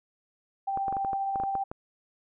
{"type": "tone with tremolo", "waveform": "sine", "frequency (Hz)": 784, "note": "G5", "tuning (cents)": 0, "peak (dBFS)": -26, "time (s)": [0.67, 1.64], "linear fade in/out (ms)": 10, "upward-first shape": "sine", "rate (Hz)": 15, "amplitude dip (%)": 25}
{"type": "clicks", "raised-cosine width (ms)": 1, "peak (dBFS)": -22, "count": 11, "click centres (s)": [0.774, 0.882, 0.926, 0.968, 1.048, 1.132, 1.358, 1.4, 1.436, 1.553, 1.715]}
{"effects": []}